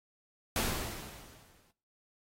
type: noise with exponential decay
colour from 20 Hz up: pink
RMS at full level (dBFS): -30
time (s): 0.56-1.71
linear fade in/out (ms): 1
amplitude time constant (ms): 250
effects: noise-tail reverb RT60 0.5 s tail -20 dB re dry + AAC 48 kbps